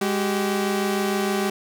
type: tone pair together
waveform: sawtooth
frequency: 205 / 383.5 Hz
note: G#3 / G4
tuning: -22 / -38 cents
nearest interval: major seventh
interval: 1084 cents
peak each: -20 dBFS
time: 0.01-1.5 s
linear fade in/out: 5 ms
effects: none